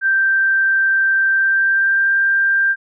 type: tone with pitch glide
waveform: sine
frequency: 1568 to 1585.3 Hz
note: G6 to G6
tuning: 0 to +19 cents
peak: -12 dBFS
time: 0.01-2.76 s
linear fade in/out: 50 ms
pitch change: +19 cents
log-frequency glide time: 1.34-2.12 s
effects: none